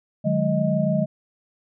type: tone cluster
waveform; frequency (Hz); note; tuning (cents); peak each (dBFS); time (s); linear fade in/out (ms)
sine; 150.5 / 182.4 / 209.1 / 625; D3 / F#3 / G#3 / D#5; +43 / -24 / +12 / +8; -24; 0.24-1.06; 20
effects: none